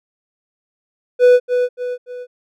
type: tone with echo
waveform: triangle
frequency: 494.6 Hz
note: B4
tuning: 3 cents sharp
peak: -4 dBFS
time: 1.19-1.4 s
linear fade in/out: 50 ms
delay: 290 ms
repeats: 3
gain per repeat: -7 dB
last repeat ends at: 2.27 s
effects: none